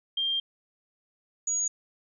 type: tone pair in turn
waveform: sine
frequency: 3190 / 6748 Hz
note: G7 / G#8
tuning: +30 / +27 cents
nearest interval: octave + minor second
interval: 1297 cents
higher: second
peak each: -25 dBFS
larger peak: neither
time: 0.17-0.4 / 1.47-1.68 s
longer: first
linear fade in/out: 5 ms
effects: none